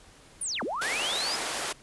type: linear two-way sweep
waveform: sine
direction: down then up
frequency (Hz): 9956 to 187.2 to 5130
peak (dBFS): -29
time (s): 0.41-1.36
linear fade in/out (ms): 5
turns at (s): 0.63
type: high-pass noise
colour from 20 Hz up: pink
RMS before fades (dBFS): -32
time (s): 0.81-1.73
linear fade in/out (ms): 10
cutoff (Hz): 490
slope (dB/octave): 12
effects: pink hiss -54 dBFS RMS until 1.82 s + resampled to 24000 Hz